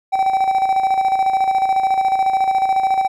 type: tone with tremolo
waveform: triangle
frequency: 770 Hz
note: G5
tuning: 31 cents flat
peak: -10 dBFS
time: 0.12-3.08 s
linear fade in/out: 20 ms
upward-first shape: square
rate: 14 Hz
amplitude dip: 50%
effects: none